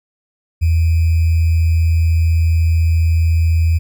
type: tone with sample-and-hold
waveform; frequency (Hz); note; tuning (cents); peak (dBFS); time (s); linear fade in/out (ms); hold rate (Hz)
sine; 82.1; E2; -6; -10; 0.61-3.79; 20; 2450
effects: none